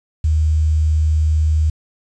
sine tone with quantisation, 77.78 Hz, D#2, in tune, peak -12 dBFS, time 0.24-1.7 s, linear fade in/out 5 ms, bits 7, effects resampled to 22050 Hz

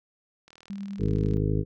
click train, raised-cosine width 0.2 ms, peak -33 dBFS, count 35, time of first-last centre 0.48-1.336 s, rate 39.7 Hz
sine tone with tremolo, 198.8 Hz, G3, 25 cents sharp, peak -31 dBFS, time 0.7-1.37 s, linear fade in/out 0 ms, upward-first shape sine, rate 10 Hz, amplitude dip 30%
harmonic tone, 52.2 Hz, G#1, 10 cents sharp, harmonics 1 / 2 / 3 / 4 / 5 / 6 / 7 / 8 / 9, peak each -29 / -27 / -28 / -39 / -34 / -34 / -40 / -33 / -38 dBFS, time 0.98-1.65 s, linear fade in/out 50 ms
effects none

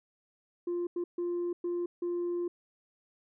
sine tone bursts at uneven times, 349.2 Hz, F4, in tune, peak -28 dBFS, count 5, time 0.67-0.87 / 0.96-1.04 / 1.18-1.53 / 1.64-1.86 / 2.02-2.48 s, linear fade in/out 5 ms, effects tanh soft clip ceiling -28 dBFS

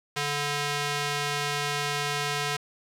square tone with band-pass filter, 145.2 Hz, D3, 19 cents flat, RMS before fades -29 dBFS, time 0.16-2.57 s, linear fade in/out 10 ms, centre 3300 Hz, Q 0.5, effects none

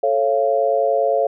sine chord, A augmented, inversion none, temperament just, 440 / 550 / 687.5 Hz, A4 / C#5 / E#5, 0 / -14 / -27 cents, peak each -21 / -18 / -19 dBFS, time 0.03-1.27 s, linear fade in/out 5 ms, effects none

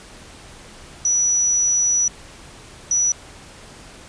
sine tone bursts at uneven times, 5890 Hz, F#8, 9 cents flat, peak -15 dBFS, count 2, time 1.05-2.08 / 2.91-3.12 s, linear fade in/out 2 ms, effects pink hiss -42 dBFS RMS until 4.08 s + resampled to 22050 Hz

